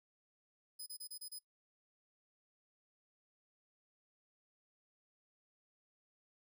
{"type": "tone bursts", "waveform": "5% pulse", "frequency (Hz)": 5020, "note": "D#8", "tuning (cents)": 15, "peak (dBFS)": -39, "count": 6, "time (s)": [0.79, 1.39], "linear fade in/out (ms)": 10, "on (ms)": 75, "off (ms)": 30, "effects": ["noise-tail reverb RT60 0.1 s tail -17 dB re dry"]}